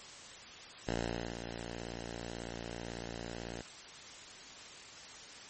5% pulse tone with ADSR envelope, 58.1 Hz, A#1, 5 cents flat, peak -21 dBFS, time 0.87-3.62 s, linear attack 7 ms, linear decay 480 ms, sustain -9 dB, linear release 3 ms, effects white hiss -50 dBFS RMS until 5.49 s + MP3 32 kbps

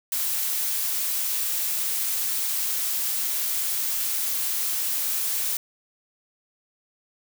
blue noise, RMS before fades -26 dBFS, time 0.12-5.57 s, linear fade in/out 2 ms, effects none

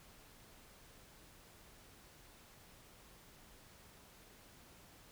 silence, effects pink hiss -61 dBFS RMS until 5.11 s

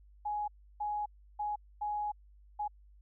sine tone bursts at uneven times, 835 Hz, G#5, 9 cents sharp, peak -32 dBFS, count 5, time 0.25-0.48 / 0.8-1.06 / 1.39-1.56 / 1.81-2.12 / 2.59-2.68 s, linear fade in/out 10 ms, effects added 50 Hz sine -56 dBFS peak until 3.01 s

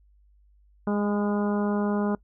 harmonic tone with a mistuned harmonic, 205.9 Hz, G#3, 15 cents flat, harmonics 1 / 2 / 3 / 4 / 5 / 6 / 7, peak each -24 / -30 / -34 / -36 / -38 / -40 / -41 dBFS, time 0.87-2.15 s, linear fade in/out 2 ms, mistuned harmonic 5, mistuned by -21 cents, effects noise-tail reverb RT60 0.1 s tail -23 dB re dry + added 50 Hz sine -56 dBFS peak until 2.23 s

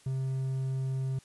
triangle tone, 132.4 Hz, C3, 21 cents sharp, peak -27 dBFS, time 0.06-1.19 s, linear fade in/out 5 ms, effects white hiss -60 dBFS RMS until 1.24 s + resampled to 24000 Hz

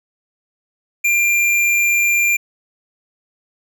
sine tone with tanh clipping, 2384 Hz, D7, 25 cents sharp, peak -14 dBFS, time 1.04-2.37 s, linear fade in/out 10 ms, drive 18 dB, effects none

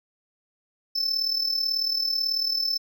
triangle tone with amplitude modulation, 5274 Hz, E8, in tune, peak -19 dBFS, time 0.95-2.78 s, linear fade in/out 10 ms, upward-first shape sine, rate 38.2 Hz, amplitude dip 65%, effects none

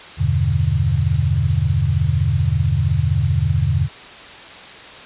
sine chord, E minor seventh, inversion none, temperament equal, 82.41 / 98 / 123.47 / 146.83 Hz, E2 / G2 / B2 / D3, 0 / 0 / 0 / 0 cents, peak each -20 dBFS, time 0.17-3.89 s, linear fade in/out 50 ms, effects white hiss -37 dBFS RMS until 5.05 s + resampled to 8000 Hz

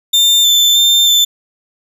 35% pulse tone with vibrato, 3569 Hz, A7, 24 cents sharp, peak -6 dBFS, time 0.13-1.25 s, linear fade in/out 10 ms, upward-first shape square, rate 1.6 Hz, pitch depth 15 cents each way, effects none

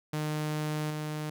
sawtooth tone with level steps, 152.5 Hz, D#3, 34 cents flat, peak -26 / -29 dBFS, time 0.13-1.3 s, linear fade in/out 5 ms, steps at 0.9 s, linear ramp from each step 5 ms, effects none

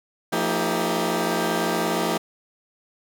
15% pulse tone cluster, 174.4 / 226.9 / 316.1 / 394.9 Hz, F3 / A#3 / D#4 / G4, -2 / -47 / +27 / +13 cents, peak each -21 dBFS, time 0.32-2.18 s, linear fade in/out 10 ms, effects none

